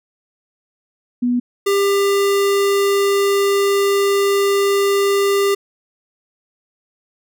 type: tone pair in turn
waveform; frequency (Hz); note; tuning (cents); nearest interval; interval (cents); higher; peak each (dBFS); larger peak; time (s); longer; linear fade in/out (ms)
sine / square; 244.6 / 398.6; B3 / G4; -16 / +29; minor sixth; 845; second; -14; neither; 1.22-1.4 / 1.66-5.55; second; 10
effects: none